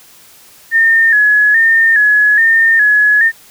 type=tone with vibrato; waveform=sine; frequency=1753 Hz; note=A6; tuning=7 cents flat; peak=-6 dBFS; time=0.71-3.32 s; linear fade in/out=50 ms; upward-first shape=square; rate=1.2 Hz; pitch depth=62 cents each way; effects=white hiss -42 dBFS RMS until 3.5 s